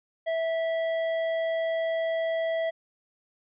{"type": "tone with tanh clipping", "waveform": "sine", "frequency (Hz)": 655, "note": "E5", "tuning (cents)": -11, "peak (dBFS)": -27, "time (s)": [0.26, 2.71], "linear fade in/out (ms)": 20, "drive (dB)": 12, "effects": ["resampled to 8000 Hz"]}